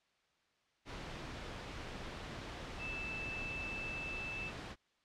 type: tone in noise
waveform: sine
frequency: 2637 Hz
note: E7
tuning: in tune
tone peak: -40 dBFS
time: 2.78-4.52 s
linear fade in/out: 50 ms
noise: pink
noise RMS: -45 dBFS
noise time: 0.85-4.76 s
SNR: +2 dB
effects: white hiss -75 dBFS RMS until 5.04 s + low-pass 4000 Hz 12 dB/octave